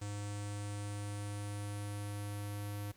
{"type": "tone with low-pass filter sweep", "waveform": "square", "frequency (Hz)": 102.6, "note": "G#2", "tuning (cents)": -21, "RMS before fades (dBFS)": -41, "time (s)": [0.01, 2.92], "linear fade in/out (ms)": 10, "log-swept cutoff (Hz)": [8000, 12000], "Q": 4.3, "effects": ["pink hiss -66 dBFS RMS until 2.96 s"]}